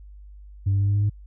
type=tone with pitch steps; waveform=sine; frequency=97.9 / 98.98 / 100.07 / 101.18 / 102.29 / 103.42 Hz; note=G2 / G2 / G2 / G#2 / G#2 / G#2; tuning=-2 / +17 / +36 / -45 / -26 / -7 cents; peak=-16 dBFS; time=0.66-1.098 s; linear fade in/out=10 ms; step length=73 ms; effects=tanh soft clip ceiling -16 dBFS + added 50 Hz sine -41 dBFS peak until 1.26 s